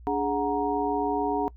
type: tone cluster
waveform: sine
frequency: 289 / 416.1 / 735 / 938 Hz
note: D4 / G#4 / F#5 / A#5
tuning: -28 / +3 / -12 / +11 cents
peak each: -29 dBFS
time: 0.07-1.48 s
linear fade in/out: 0 ms
effects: noise-tail reverb RT60 0.1 s tail -22 dB re dry + added 60 Hz sine -44 dBFS peak until 1.56 s